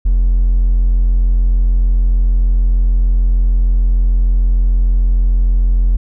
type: tone with hard clipping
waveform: triangle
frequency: 43.3 Hz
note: F1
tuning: 14 cents flat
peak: -9 dBFS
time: 0.05-5.97 s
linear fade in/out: 10 ms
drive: 4 dB
effects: none